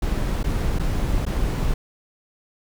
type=noise with dropouts; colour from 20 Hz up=brown; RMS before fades=-22 dBFS; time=0.02-1.74 s; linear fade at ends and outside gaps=5 ms; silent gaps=0.431-0.441 / 0.788-0.795 / 1.253-1.264 s; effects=none